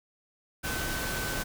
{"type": "tone in noise", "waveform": "sine", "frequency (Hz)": 1524, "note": "G6", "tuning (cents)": -49, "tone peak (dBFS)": -36, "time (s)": [0.63, 1.44], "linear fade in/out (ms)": 20, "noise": "pink", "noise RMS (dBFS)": -33, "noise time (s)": [0.63, 1.44], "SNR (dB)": -6, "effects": []}